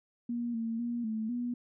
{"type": "tone with pitch steps", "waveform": "sine", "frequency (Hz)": [237.9, 227.4, 237.8, 219.5, 242.5], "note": ["A#3", "A#3", "A#3", "A3", "B3"], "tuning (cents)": [35, -43, 35, -4, -31], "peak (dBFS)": -31, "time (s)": [0.29, 1.54], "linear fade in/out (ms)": 5, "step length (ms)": 250, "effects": []}